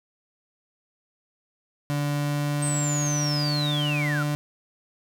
35% pulse tone with pitch glide, 145.3 to 147.5 Hz, D3 to D3, -18 to +8 cents, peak -22 dBFS, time 1.9-4.35 s, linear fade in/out 0 ms, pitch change +26 cents, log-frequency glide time 2.07-3.57 s
sine linear sweep, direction down, 8372 to 1318.5 Hz, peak -27 dBFS, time 2.62-4.23 s, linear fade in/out 5 ms
effects none

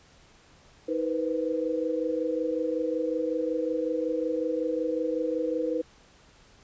sine tone cluster, 317.1 / 481.6 / 507 Hz, D#4 / B4 / B4, +33 / -44 / +45 cents, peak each -30 dBFS, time 0.88-5.82 s, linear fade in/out 10 ms, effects pink hiss -57 dBFS RMS until 6.63 s + resampled to 16000 Hz

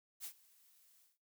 blue noise with ADSR envelope, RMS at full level -44 dBFS, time 0.2-1.18 s, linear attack 46 ms, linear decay 79 ms, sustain -24 dB, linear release 170 ms, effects noise-tail reverb RT60 0.3 s tail -18 dB re dry

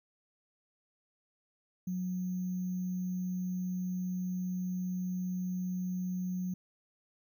sine tone with sample-and-hold, 182.5 Hz, F#3, 24 cents flat, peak -32 dBFS, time 1.87-6.54 s, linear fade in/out 5 ms, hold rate 6300 Hz, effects none

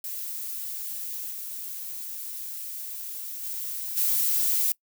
violet noise with level steps, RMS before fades -34 / -36 / -33 / -24 dBFS, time 0.04-4.72 s, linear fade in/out 2 ms, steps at 1.3 / 3.42 / 3.96 s, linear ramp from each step 20 ms, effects noise-tail reverb RT60 0.1 s tail -23 dB re dry

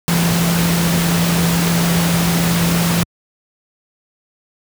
sine tone in noise, 170 Hz, F3, 46 cents flat, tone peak -14 dBFS, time 0.08-3.03 s, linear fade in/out 0 ms, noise pink, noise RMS -19 dBFS, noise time 0.08-3.03 s, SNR +2 dB, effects high-pass 80 Hz 12 dB/octave

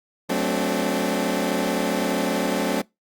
20% pulse chord, D dominant seventh, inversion first, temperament equal with one note detuned, 185 / 220 / 261.6 / 289.3 Hz, F#3 / A3 / C4 / D4, 0 / 0 / 0 / -26 cents, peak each -22 dBFS, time 0.29-2.82 s, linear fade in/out 10 ms, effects noise-tail reverb RT60 0.2 s tail -24 dB re dry + Opus 48 kbps

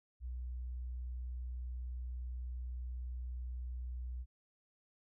sine tone, 61.74 Hz, B1, in tune, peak -39 dBFS, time 0.2-4.26 s, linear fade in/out 50 ms, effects none

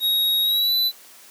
square tone with pitch glide, 3783 to 3987 Hz, A#7 to B7, +25 to +16 cents, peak -18 dBFS, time 0-0.92 s, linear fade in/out 50 ms, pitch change +91 cents, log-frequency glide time 0.43-0.74 s, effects white hiss -47 dBFS RMS until 1.3 s + high-pass 200 Hz 12 dB/octave

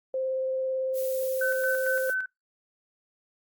sine tone with vibrato, 523.3 Hz, C5, in tune, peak -26 dBFS, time 0.14-2.1 s, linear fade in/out 2 ms, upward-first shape sine, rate 18 Hz, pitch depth 9 cents each way
violet noise, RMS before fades -38 dBFS, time 0.93-2.15 s, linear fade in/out 50 ms
sine tone with tremolo, 1521 Hz, F#6, 47 cents sharp, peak -25 dBFS, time 1.41-2.26 s, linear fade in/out 5 ms, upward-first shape square, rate 4.4 Hz, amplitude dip 50%
effects noise-tail reverb RT60 0.2 s tail -25 dB re dry + Opus 48 kbps

